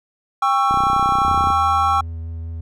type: chord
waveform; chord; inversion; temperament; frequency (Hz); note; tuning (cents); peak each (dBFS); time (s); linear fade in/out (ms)
triangle; C# diminished; second; just; 798.3 / 1108.7 / 1330.5; G5 / C#6 / E6; +31 / 0 / +16; -17; 0.42-2.01; 5
type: click train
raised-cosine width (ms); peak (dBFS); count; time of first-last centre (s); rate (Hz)
3; -15; 26; 0.71-1.504; 31.5
type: tone with vibrato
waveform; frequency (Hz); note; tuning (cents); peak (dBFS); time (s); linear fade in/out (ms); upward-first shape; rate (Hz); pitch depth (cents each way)
triangle; 82.2; E2; -4; -24; 1.25-2.61; 5; triangle; 5; 15
effects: none